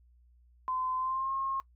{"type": "tone with pitch glide", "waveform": "sine", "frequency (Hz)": [1027, 1076.2], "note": ["C6", "C6"], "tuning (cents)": [-33, 48], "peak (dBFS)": -30, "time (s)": [0.68, 1.6], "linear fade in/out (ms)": 0, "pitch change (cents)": 81, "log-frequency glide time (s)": [0.97, 1.32], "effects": ["noise-tail reverb RT60 0.1 s tail -20 dB re dry", "added 60 Hz sine -59 dBFS peak until 1.75 s"]}